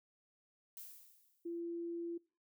violet noise with exponential decay, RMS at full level -48 dBFS, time 0.77-1.6 s, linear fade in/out 1 ms, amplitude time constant 180 ms
sine tone, 340 Hz, F4, 46 cents flat, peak -39 dBFS, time 1.45-2.18 s, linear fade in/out 10 ms
effects noise-tail reverb RT60 0.4 s tail -25 dB re dry

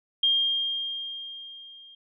sine tone with level ramp, 3213 Hz, G7, 42 cents sharp, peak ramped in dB -18 to -47 dBFS, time 0.23-1.95 s, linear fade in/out 5 ms, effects none

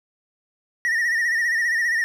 triangle tone with vibrato, 1864.7 Hz, A#6, in tune, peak -17 dBFS, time 0.85-2.04 s, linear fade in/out 0 ms, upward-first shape sine, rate 15 Hz, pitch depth 74 cents each way, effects none

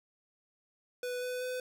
square tone with pitch steps, 495.1 / 499.7 / 504.3 Hz, B4 / B4 / B4, +4 / +20 / +36 cents, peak -35 dBFS, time 1.03-1.6 s, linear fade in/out 2 ms, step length 190 ms, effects none

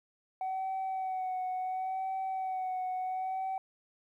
sine tone with vibrato, 752 Hz, F#5, 28 cents sharp, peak -30 dBFS, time 0.41-3.58 s, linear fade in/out 2 ms, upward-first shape sine, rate 0.71 Hz, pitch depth 28 cents each way, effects tanh soft clip ceiling -30 dBFS + 12-bit

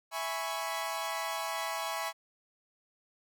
sawtooth chord, C# minor seventh, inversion first, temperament equal, 659.3 / 830.6 / 987.8 / 1108.7 Hz, E5 / G#5 / B5 / C#6, 0 / 0 / 0 / 0 cents, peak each -35 / -35 / -36 / -35 dBFS, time 0.11-2.13 s, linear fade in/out 50 ms, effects none

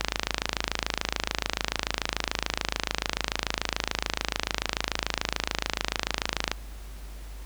click train, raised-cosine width 0.2 ms, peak -6 dBFS, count 176, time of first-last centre 0.01-6.516 s, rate 26.9 Hz, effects added 50 Hz sine -38 dBFS peak until 7.45 s + pink hiss -50 dBFS RMS until 7.45 s

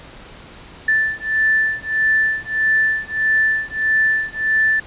sine beating tone pair, 1760 / 1761.6 Hz, A6 / A6, 0 / +2 cents, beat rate 1.6 Hz, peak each -18 dBFS, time 0.88-4.8 s, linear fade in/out 5 ms, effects pink hiss -40 dBFS RMS until 4.86 s + resampled to 8000 Hz

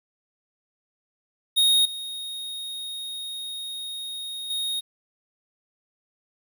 square tone with level steps, 3729 Hz, A#7, in tune, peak -17 / -32 / -26 dBFS, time 1.56-4.81 s, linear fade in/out 20 ms, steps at 1.85 / 4.5 s, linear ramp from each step 5 ms, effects 9-bit

